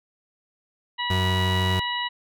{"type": "harmonic tone", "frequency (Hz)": 972, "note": "B5", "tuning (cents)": -28, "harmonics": [1, 2, 3, 4], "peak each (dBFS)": [-29, -30, -30, -33], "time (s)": [0.98, 2.09], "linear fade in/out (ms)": 20}
{"type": "tone", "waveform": "35% pulse", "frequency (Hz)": 92.9, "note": "F#2", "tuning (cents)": 7, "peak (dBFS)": -20, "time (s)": [1.1, 1.8], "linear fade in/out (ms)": 5}
{"effects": []}